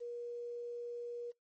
sine tone with quantisation, 477.9 Hz, A#4, 43 cents sharp, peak -40 dBFS, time 0-1.32 s, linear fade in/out 20 ms, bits 11, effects noise-tail reverb RT60 0.2 s tail -26 dB re dry + MP3 32 kbps

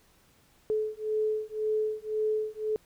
sine beating tone pair, 430.1 / 432 Hz, A4 / A4, -39 / -32 cents, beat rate 1.9 Hz, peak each -30 dBFS, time 0.7-2.76 s, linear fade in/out 0 ms, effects pink hiss -63 dBFS RMS until 2.85 s

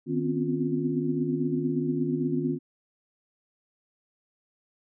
sine tone cluster, 154.6 / 248.3 / 257 / 273.3 / 353.7 Hz, D#3 / B3 / C4 / C#4 / F4, -11 / +9 / -31 / -24 / +22 cents, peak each -31 dBFS, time 0.06-2.59 s, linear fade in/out 50 ms, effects none

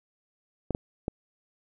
clicks, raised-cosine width 2 ms, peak -15 dBFS, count 3, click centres 0.707 / 0.749 / 1.081 s, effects none

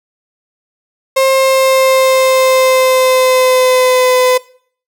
35% pulse tone with pitch glide, 532 to 505.9 Hz, C5 to B4, +29 to +42 cents, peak -6 dBFS, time 1.16-4.38 s, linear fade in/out 10 ms, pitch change -87 cents, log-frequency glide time 1.33-4.14 s, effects noise-tail reverb RT60 0.5 s tail -20 dB re dry

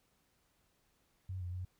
sine tone with pitch steps, 93.3 / 88.9 / 91.2 Hz, F#2 / F2 / F#2, +15 / +31 / -24 cents, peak -38 dBFS, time 1.29-1.65 s, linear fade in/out 5 ms, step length 120 ms, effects pink hiss -75 dBFS RMS until 1.79 s

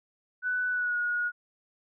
sine tone with pitch glide, 1492 to 1447 Hz, F#6 to F#6, +14 to -39 cents, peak -26 dBFS, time 0.42-1.32 s, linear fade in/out 50 ms, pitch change -53 cents, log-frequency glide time 0.7-0.97 s, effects none

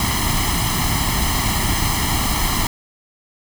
pink noise with comb filter, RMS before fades -19 dBFS, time 0-2.67 s, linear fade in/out 2 ms, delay 0.98 ms, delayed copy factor +0.8, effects none

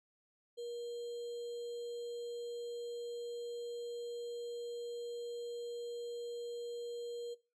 sine tone with sample-and-hold, 475.3 Hz, A#4, 34 cents sharp, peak -40 dBFS, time 0.57-7.35 s, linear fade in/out 20 ms, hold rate 3675 Hz, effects noise-tail reverb RT60 0.3 s tail -17 dB re dry + low-pass 7000 Hz 12 dB/octave

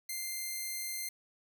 5% pulse tone, 2093 Hz, C7, in tune, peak -26 dBFS, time 0.09-1.09 s, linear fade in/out 5 ms, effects none

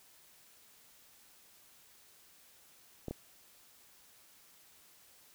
clicks, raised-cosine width 2 ms, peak -25 dBFS, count 2, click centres 3.083 / 3.11 s, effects white hiss -62 dBFS RMS until 5.34 s

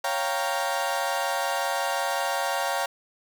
30% pulse chord, G half-diminished seventh, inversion second, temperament equal, 554.4 / 698.5 / 784 / 932.3 Hz, Db5 / F5 / G5 / Bb5, 0 / 0 / 0 / 0 cents, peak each -28 dBFS, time 0.04-2.86 s, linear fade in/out 5 ms, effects none

